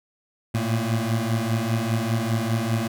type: beating tone pair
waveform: 25% pulse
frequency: 110.9 / 115.9 Hz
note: A2 / A#2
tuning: +14 / -10 cents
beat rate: 5 Hz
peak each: -21 dBFS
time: 0.54-2.88 s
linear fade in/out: 10 ms
effects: none